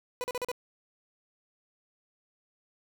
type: tone bursts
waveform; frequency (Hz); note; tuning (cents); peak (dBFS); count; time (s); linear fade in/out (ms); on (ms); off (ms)
30% pulse; 495.9; B4; +7; -28; 5; 0.21-0.516; 0; 30; 39
effects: none